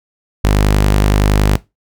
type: tone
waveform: sawtooth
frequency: 50.7 Hz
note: G#1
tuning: 41 cents flat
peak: -5 dBFS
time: 0.44-1.56 s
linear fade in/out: 5 ms
effects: noise-tail reverb RT60 0.2 s tail -18 dB re dry